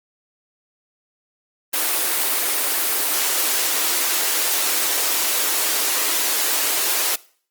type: high-pass noise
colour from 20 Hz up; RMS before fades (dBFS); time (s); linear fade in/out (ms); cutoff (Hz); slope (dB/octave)
white; -20; 1.73-7.16; 10; 280; 48
effects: noise-tail reverb RT60 0.5 s tail -22 dB re dry + Opus 24 kbps